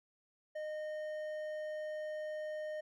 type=tone with hard clipping; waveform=triangle; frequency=614 Hz; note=D#5; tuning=23 cents flat; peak=-40 dBFS; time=0.55-2.81 s; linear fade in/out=10 ms; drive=10 dB; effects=none